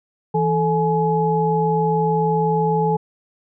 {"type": "tone cluster", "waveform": "sine", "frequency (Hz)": [164.2, 436.7, 844], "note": ["E3", "A4", "G#5"], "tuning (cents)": [-6, -13, 28], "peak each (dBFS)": -20, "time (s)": [0.34, 2.97], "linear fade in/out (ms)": 10, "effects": []}